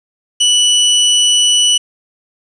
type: tone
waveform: sawtooth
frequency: 2960 Hz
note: F#7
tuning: in tune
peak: -5 dBFS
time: 0.4-1.78 s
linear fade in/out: 10 ms
effects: resampled to 22050 Hz + 7-bit